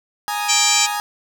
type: chord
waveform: sawtooth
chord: Ab suspended second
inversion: none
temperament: equal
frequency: 830.6 / 932.3 / 1244.5 Hz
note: Ab5 / Bb5 / Eb6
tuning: 0 / 0 / 0 cents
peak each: -19 / -25 / -24 dBFS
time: 0.28-1 s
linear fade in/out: 0 ms
type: harmonic tone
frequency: 784 Hz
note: G5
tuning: in tune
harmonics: 3 / 4 / 5 / 6 / 7 / 8 / 9 / 10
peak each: -22 / -24 / -23 / -24 / -23 / -25 / -19 / -24 dBFS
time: 0.48-0.87 s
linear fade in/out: 20 ms
effects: none